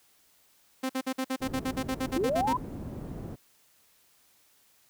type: tone bursts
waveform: sawtooth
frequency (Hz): 261.6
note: C4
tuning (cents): 0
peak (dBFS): -24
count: 15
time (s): 0.83-2.533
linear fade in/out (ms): 10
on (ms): 65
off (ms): 52
type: low-pass noise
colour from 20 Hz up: white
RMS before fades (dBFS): -39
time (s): 1.4-3.36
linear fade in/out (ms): 20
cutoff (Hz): 270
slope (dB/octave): 12
type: linear sweep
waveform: sine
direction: up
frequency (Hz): 301.7 to 1034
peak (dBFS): -25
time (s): 2.16-2.57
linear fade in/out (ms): 5
effects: white hiss -64 dBFS RMS until 4.89 s